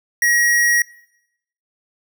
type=tone; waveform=square; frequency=1900 Hz; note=A#6; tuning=33 cents sharp; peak=-14 dBFS; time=0.22-0.82 s; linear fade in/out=2 ms; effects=noise-tail reverb RT60 0.8 s tail -21 dB re dry